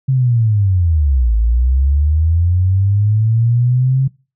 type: linear two-way sweep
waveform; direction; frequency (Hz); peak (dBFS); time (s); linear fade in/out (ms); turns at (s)
sine; down then up; 135.2 to 53.5 to 135.2; -10; 0.08-4.08; 10; 1.35
effects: noise-tail reverb RT60 0.3 s tail -22 dB re dry